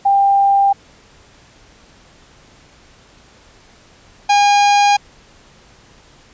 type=tone pair in turn; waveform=sine / 45% pulse; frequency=794 / 814.9 Hz; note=G5 / G#5; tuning=+22 / -33 cents; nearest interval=unison; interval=45 cents; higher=second; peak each=-9 dBFS; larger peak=neither; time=0.05-0.73 / 4.29-4.97 s; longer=neither; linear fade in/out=10 ms; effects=pink hiss -47 dBFS RMS until 6.33 s + resampled to 16000 Hz